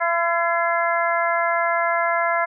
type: harmonic tone with a mistuned harmonic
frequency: 338.4 Hz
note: E4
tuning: 45 cents sharp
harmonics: 2 / 3 / 4 / 5 / 6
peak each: -22 / -24 / -25 / -26 / -27 dBFS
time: 0-2.46 s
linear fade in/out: 20 ms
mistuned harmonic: 6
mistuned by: +42 cents
effects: none